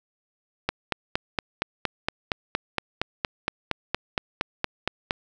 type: click train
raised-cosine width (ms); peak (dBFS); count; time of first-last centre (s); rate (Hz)
0.3; -7; 20; 0.69-5.109; 4.3
effects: none